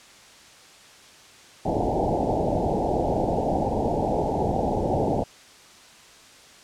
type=low-pass noise; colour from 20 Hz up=white; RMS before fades=-24 dBFS; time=1.65-5.24 s; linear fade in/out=10 ms; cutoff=860 Hz; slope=96 dB/octave; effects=white hiss -49 dBFS RMS until 6.63 s + low-pass 7000 Hz 12 dB/octave